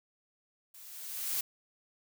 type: noise with level ramp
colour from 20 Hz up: blue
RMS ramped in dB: -53 to -31 dBFS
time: 0.74-1.41 s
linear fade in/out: 5 ms
effects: none